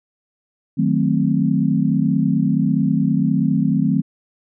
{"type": "chord", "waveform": "sine", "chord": "D# diminished seventh", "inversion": "none", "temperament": "equal", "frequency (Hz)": [155.56, 185, 220, 261.6], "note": ["D#3", "F#3", "A3", "C4"], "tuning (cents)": [0, 0, 0, 0], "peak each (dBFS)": -20, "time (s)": [0.77, 4.02], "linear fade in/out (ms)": 20, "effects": []}